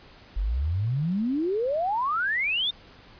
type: exponential sweep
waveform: sine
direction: up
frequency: 43.65 to 3708 Hz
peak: -23 dBFS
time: 0.36-2.71 s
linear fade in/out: 10 ms
effects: pink hiss -51 dBFS RMS until 3.19 s + resampled to 11025 Hz